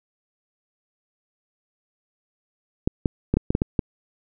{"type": "clicks", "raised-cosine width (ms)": 3, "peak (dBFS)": -6, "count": 8, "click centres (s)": [2.875, 3.058, 3.34, 3.37, 3.505, 3.551, 3.619, 3.792], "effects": []}